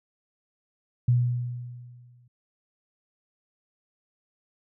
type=tone with exponential decay; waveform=sine; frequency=122.1 Hz; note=B2; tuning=19 cents flat; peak=-16 dBFS; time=1.08-2.28 s; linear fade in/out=5 ms; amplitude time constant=260 ms; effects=none